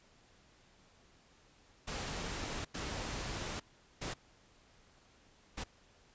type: noise bursts at uneven times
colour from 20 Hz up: pink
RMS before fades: -40 dBFS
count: 4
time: 1.87-2.65 / 2.74-3.6 / 4.01-4.14 / 5.57-5.64 s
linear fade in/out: 10 ms
effects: pink hiss -65 dBFS RMS until 6.14 s + resampled to 16000 Hz